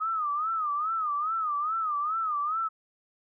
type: tone with vibrato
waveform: sine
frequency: 1244.5 Hz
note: D#6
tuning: in tune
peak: -26 dBFS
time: 0-2.69 s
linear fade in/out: 20 ms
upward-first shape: sine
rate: 2.4 Hz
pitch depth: 130 cents each way
effects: none